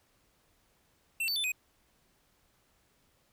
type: tone with pitch steps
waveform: square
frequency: 2694 / 4526 / 3518 / 2506 Hz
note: E7 / C#8 / A7 / D#7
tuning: +37 / +35 / -1 / +12 cents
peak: -30 dBFS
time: 1.2-1.52 s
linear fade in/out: 5 ms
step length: 80 ms
effects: pink hiss -70 dBFS RMS until 3.32 s